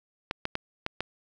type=clicks; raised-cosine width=0.3 ms; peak=-13 dBFS; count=5; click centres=0.311 / 0.454 / 0.554 / 0.864 / 1.006 s; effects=none